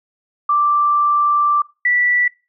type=tone pair in turn; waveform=sine; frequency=1174.7 / 1960.5 Hz; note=D6 / B6; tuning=0 / -13 cents; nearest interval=major sixth; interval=887 cents; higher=second; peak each=-12 dBFS; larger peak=neither; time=0.49-1.62 / 1.85-2.28 s; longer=first; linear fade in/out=5 ms; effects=noise-tail reverb RT60 0.3 s tail -22 dB re dry